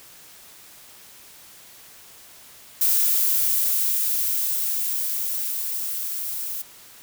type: noise with level ramp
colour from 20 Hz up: violet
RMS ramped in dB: -19 to -30 dBFS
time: 2.81-6.62 s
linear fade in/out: 5 ms
effects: white hiss -47 dBFS RMS until 7.02 s